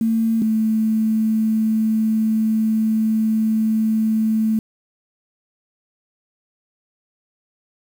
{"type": "tone pair in turn", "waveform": "sine", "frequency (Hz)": [225.3, 219.6], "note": ["A3", "A3"], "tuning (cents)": [41, -3], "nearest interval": "unison", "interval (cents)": 44, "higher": "first", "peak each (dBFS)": -15, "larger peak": "neither", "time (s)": [[0.01, 0.42], [0.42, 4.59]], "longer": "second", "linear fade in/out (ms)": 2, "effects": ["7-bit"]}